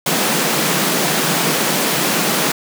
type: high-pass noise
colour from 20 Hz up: pink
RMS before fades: -17 dBFS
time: 0.06-2.52 s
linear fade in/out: 5 ms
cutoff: 140 Hz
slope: 96 dB/octave
effects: none